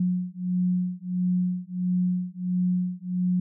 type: beating tone pair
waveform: sine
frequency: 180 / 181.5 Hz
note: F#3 / F#3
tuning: -47 / -33 cents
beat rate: 1.5 Hz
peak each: -26 dBFS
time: 0-3.4 s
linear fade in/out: 5 ms
effects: none

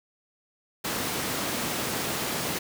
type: high-pass noise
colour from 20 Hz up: pink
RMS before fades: -30 dBFS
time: 0.84-2.59 s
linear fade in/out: 10 ms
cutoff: 150 Hz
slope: 12 dB/octave
effects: none

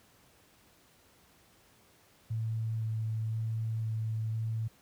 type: tone with vibrato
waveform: sine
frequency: 111.3 Hz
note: A2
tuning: 20 cents sharp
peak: -30 dBFS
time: 2.3-4.68 s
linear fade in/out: 10 ms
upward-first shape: square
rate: 0.98 Hz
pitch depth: 9 cents each way
effects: pink hiss -63 dBFS RMS until 4.81 s + high-pass 60 Hz 12 dB/octave

